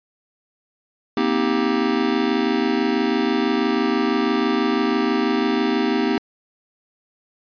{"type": "chord", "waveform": "square", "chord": "C minor seventh", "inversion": "third", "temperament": "just", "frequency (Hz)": [235.5, 261.6, 314, 392.4], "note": ["Bb3", "C4", "Eb4", "G4"], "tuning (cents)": [18, 0, 16, 2], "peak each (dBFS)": -24, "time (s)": [1.17, 6.18], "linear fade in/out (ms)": 2, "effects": ["resampled to 11025 Hz"]}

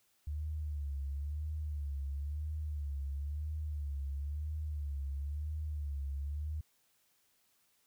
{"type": "tone with vibrato", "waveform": "sine", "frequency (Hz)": 73, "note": "D2", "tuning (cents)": -10, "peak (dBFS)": -35, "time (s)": [0.27, 6.61], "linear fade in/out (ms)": 5, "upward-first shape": "sine", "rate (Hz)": 0.99, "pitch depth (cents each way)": 91, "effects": ["white hiss -73 dBFS RMS until 7.86 s"]}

